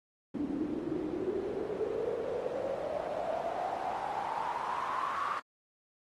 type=noise with band-pass filter sweep; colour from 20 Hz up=pink; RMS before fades=-35 dBFS; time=0.34-5.4 s; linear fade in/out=5 ms; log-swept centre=280 to 1200 Hz; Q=7.7; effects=AAC 32 kbps